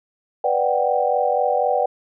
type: chord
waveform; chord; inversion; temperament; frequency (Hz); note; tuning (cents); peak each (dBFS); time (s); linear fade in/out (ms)
sine; G major seventh; first; equal; 493.9 / 587.3 / 740 / 784; B4 / D5 / F#5 / G5; 0 / 0 / 0 / 0; -22; 0.44-1.86; 5
effects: none